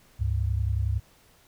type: tone pair together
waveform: sine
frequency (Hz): 70.5 / 101.4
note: C#2 / G#2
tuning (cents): +30 / -41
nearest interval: tritone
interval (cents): 629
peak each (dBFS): -26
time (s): 0.19-1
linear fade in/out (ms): 20
effects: pink hiss -59 dBFS RMS until 1.47 s